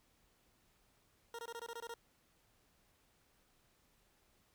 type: tone bursts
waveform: 20% pulse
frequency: 466.2 Hz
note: A#4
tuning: in tune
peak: -39 dBFS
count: 9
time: 1.34-1.94 s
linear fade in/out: 2 ms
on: 48 ms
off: 21 ms
effects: pink hiss -73 dBFS RMS until 4.54 s